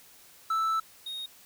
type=tone pair in turn; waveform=triangle; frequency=1318.5 / 3729 Hz; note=E6 / A#7; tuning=0 / 0 cents; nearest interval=octave + tritone; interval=1800 cents; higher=second; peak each=-23 / -33 dBFS; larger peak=first; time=0.5-0.8 / 1.06-1.26 s; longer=first; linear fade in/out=5 ms; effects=white hiss -55 dBFS RMS until 1.45 s